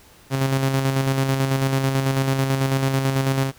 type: tone with tremolo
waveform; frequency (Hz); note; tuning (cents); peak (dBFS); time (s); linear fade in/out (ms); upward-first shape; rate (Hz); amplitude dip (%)
sawtooth; 134.6; C3; +49; -13; 0.3-3.52; 50; square; 9.1; 40
effects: pink hiss -50 dBFS RMS until 3.58 s